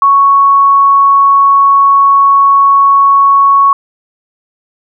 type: tone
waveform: sine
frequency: 1110 Hz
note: C#6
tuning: 2 cents sharp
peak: -3 dBFS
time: 0.02-3.73 s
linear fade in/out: 2 ms
effects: none